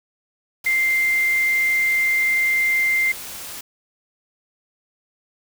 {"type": "tone in noise", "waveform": "sine", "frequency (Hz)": 2093, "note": "C7", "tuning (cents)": 0, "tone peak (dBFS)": -16, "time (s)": [0.66, 3.12], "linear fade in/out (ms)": 5, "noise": "white", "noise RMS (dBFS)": -34, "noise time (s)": [0.64, 3.61], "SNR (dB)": 15, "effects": []}